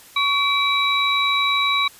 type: tone cluster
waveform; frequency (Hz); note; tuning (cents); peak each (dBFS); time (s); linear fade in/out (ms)
sine; 1122 / 2318 / 3882; C#6 / D7 / B7; +21 / -23 / -31; -21; 0.16-1.88; 5
effects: white hiss -46 dBFS RMS until 1.99 s + resampled to 32000 Hz